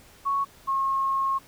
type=tone pair in turn; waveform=sine; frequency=1108.7 / 1082.1 Hz; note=C#6 / C#6; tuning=0 / -42 cents; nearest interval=unison; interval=42 cents; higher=first; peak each=-22 dBFS; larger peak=neither; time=0.25-0.45 / 0.67-1.39 s; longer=second; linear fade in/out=20 ms; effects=pink hiss -53 dBFS RMS until 1.47 s